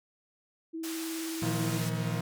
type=tone with vibrato; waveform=sine; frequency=325.2 Hz; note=E4; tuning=23 cents flat; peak=-34 dBFS; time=0.73-1.79 s; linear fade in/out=20 ms; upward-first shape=sine; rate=19 Hz; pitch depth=20 cents each way
type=band-pass noise; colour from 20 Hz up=white; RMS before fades=-41 dBFS; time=0.83-1.9 s; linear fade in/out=10 ms; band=660 to 11000 Hz; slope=12 dB/octave
type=chord; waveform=40% pulse; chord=Bb suspended fourth; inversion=none; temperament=equal with one note detuned; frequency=116.54 / 159.29 / 174.61 Hz; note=Bb2 / Eb3 / F3; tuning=0 / +41 / 0 cents; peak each=-32 / -33 / -34 dBFS; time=1.42-2.21 s; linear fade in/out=5 ms
effects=none